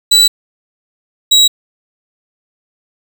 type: tone pair in turn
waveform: 35% pulse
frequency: 3951 / 3863 Hz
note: B7 / B7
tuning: 0 / -39 cents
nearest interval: unison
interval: 39 cents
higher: first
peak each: -3 dBFS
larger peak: neither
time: 0.11-0.28 / 1.31-1.48 s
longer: neither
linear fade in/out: 10 ms
effects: none